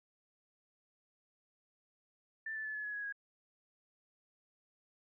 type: tone with pitch steps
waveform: sine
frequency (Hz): 1773 / 1751.6 / 1730.5 / 1709.6 / 1689 / 1668.7 / 1648.5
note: A6 / A6 / A6 / G#6 / G#6 / G#6 / G#6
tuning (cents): +13 / -8 / -29 / +50 / +29 / +8 / -13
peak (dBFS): -38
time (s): 2.46-3.125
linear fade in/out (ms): 5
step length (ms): 95
effects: none